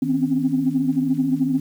sine tone cluster, 158 / 253.9 / 263.1 / 276.7 Hz, D#3 / B3 / C4 / C#4, +27 / +48 / +10 / -3 cents, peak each -27 / -22 / -21 / -23 dBFS, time 0.02-1.6 s, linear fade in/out 5 ms, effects tanh soft clip ceiling -8 dBFS + 8-bit

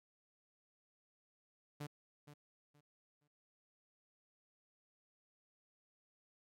sawtooth tone with echo, 146.83 Hz, D3, in tune, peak -39 dBFS, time 1.8-1.87 s, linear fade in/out 10 ms, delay 470 ms, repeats 3, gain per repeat -12 dB, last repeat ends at 3.28 s, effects AAC 48 kbps

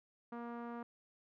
sawtooth tone with low-pass filter, 236.4 Hz, A#3, 24 cents sharp, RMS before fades -45 dBFS, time 0.32-0.83 s, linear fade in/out 5 ms, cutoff 1200 Hz, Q 1.8, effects none

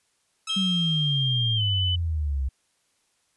10% pulse tone with exponential decay, 1301 Hz, E6, 23 cents flat, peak -24 dBFS, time 0.47-1.53 s, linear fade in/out 5 ms, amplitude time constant 230 ms
sine tone with pitch glide, 3200 to 3003 Hz, G7 to F#7, +35 to +25 cents, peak -24 dBFS, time 0.49-1.96 s, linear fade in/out 10 ms, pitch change -110 cents, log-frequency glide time 1.56-1.62 s
sine exponential sweep, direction down, 196 to 64.4 Hz, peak -23 dBFS, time 0.56-2.49 s, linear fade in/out 10 ms
effects white hiss -69 dBFS RMS until 3.36 s + resampled to 24000 Hz

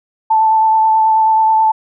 sine tone with vibrato, 880 Hz, A5, in tune, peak -8 dBFS, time 0.3-1.72 s, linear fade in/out 10 ms, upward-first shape triangle, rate 9.3 Hz, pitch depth 17 cents each way, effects none

